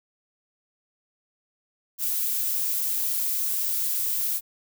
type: noise with amplitude modulation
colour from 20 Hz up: violet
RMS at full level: -25 dBFS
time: 1.98-4.41 s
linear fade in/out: 50 ms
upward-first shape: sine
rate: 293 Hz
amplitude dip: 25%
effects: none